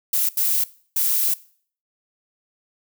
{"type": "noise bursts at uneven times", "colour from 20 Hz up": "violet", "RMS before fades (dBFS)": -20, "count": 3, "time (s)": [[0.13, 0.29], [0.37, 0.64], [0.96, 1.34]], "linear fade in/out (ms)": 5, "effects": ["noise-tail reverb RT60 0.5 s tail -20 dB re dry"]}